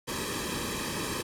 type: noise with comb filter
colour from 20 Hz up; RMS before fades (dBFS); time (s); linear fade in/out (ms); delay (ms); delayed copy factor
pink; -33; 0.07-1.23; 20; 1.4; -0.8
effects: low-pass 12000 Hz 12 dB/octave